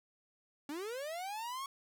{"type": "linear sweep", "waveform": "45% pulse", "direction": "up", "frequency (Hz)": [275.8, 1117], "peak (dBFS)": -39, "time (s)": [0.69, 1.66], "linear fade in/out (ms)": 2, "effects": []}